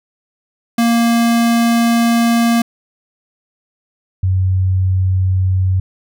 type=tone pair in turn; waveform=square / sine; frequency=233.1 / 93.5 Hz; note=A#3 / F#2; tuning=0 / +19 cents; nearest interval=octave + major third; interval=1581 cents; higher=first; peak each=-11 dBFS; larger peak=neither; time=0.78-2.62 / 4.23-5.8 s; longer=first; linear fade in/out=5 ms; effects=none